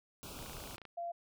pink band-stop noise, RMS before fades -47 dBFS, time 0.23-0.76 s, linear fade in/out 0 ms, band 1500 to 2300 Hz, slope 96 dB/octave
click train, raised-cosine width 0.3 ms, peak -34 dBFS, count 14, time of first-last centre 0.39-0.853 s, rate 28.1 Hz
sine tone, 687 Hz, F5, 29 cents flat, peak -37 dBFS, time 0.97-1.12 s, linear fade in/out 10 ms
effects none

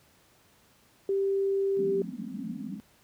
sine tone, 392 Hz, G4, in tune, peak -24 dBFS, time 1.09-2.02 s, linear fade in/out 2 ms
pink band-pass noise, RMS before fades -37 dBFS, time 1.77-2.8 s, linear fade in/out 0 ms, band 170 to 280 Hz, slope 96 dB/octave
effects pink hiss -62 dBFS RMS until 3.03 s + high-pass 60 Hz 12 dB/octave

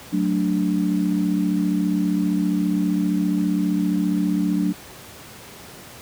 sine chord, D major, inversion first, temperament equal, 185 / 220 / 293.7 Hz, F#3 / A3 / D4, 0 / 0 / 0 cents, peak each -21 / -25 / -22 dBFS, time 0.12-4.73 s, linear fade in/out 20 ms, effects pink hiss -41 dBFS RMS until 6.01 s + high-pass 80 Hz 12 dB/octave

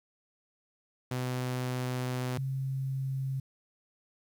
sawtooth / sine tone pair in turn, 126.4 / 133.92 Hz, B2 / C3, +41 / +41 cents, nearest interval minor second, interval 100 cents, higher second, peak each -27 / -30 dBFS, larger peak first, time 1.11-2.38 / 2.38-3.4 s, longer first, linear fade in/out 5 ms, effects 10-bit

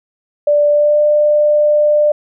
sine tone with pitch glide, 587.3 to 596.5 Hz, D5 to D5, 0 to +27 cents, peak -8 dBFS, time 0.47-2.12 s, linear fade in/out 5 ms, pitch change +27 cents, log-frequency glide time 0.69-1 s, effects none

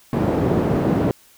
white band-pass noise, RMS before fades -19 dBFS, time 0.13-1.11 s, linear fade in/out 0 ms, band 100 to 350 Hz, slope 12 dB/octave, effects white hiss -52 dBFS RMS until 1.37 s

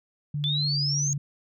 sine tone with pitch glide, 146.83 to 142.98 Hz, D3 to D3, 0 to -46 cents, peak -26 dBFS, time 0.34-1.18 s, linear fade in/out 5 ms, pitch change -46 cents, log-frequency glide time 0.6-0.79 s
sine exponential sweep, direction up, 3442 to 6645 Hz, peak -25 dBFS, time 0.44-1.13 s, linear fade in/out 0 ms
effects none

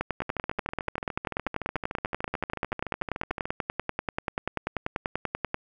two click trains, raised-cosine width 0.5 ms, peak -12 / -17 dBFS, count 58 / 45, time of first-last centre 0.01-5.544 / 0.22-3.455 s, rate 10.3 / 13.6 Hz, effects none

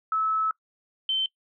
sine tone pair in turn, 1300 / 3092 Hz, E6 / G7, -24 / -24 cents, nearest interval octave + minor third, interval 1500 cents, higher second, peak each -22 dBFS, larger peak neither, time 0.12-0.51 / 1.09-1.26 s, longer first, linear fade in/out 2 ms, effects noise-tail reverb RT60 0.1 s tail -22 dB re dry

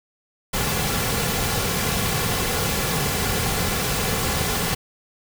pink noise with comb filter, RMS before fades -23 dBFS, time 0.53-4.75 s, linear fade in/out 10 ms, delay 3.2 ms, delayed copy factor -0.5, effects none

